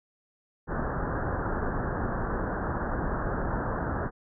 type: low-pass noise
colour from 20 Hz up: pink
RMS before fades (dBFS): -30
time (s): 0.67-4.11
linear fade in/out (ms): 50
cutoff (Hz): 1700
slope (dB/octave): 96
effects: none